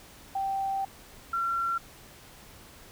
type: tone pair in turn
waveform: sine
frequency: 780 / 1364 Hz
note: G5 / F6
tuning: -9 / -41 cents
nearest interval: minor seventh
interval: 968 cents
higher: second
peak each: -27 / -26 dBFS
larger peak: second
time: 0.35-0.85 / 1.33-1.78 s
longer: first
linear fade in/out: 5 ms
effects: pink hiss -51 dBFS RMS until 2.91 s